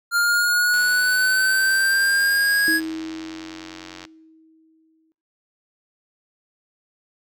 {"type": "linear sweep", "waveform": "square", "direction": "up", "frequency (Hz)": [1396.9, 1667], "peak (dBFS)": -17, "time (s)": [0.11, 2.81], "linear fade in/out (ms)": 50}
{"type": "click train", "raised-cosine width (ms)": 0.2, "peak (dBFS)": -20, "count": 299, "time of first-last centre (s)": [0.74, 4.051], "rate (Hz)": 90}
{"type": "tone with exponential decay", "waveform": "sine", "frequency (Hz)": 319.8, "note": "D#4", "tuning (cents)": 48, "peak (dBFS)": -22, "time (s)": [2.68, 5.12], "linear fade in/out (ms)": 0, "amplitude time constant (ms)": 530}
{"effects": ["noise-tail reverb RT60 0.7 s tail -24 dB re dry"]}